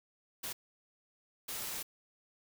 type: noise bursts at uneven times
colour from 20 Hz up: white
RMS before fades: -40 dBFS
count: 2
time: 0.43-0.53 / 1.48-1.83 s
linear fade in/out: 10 ms
effects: none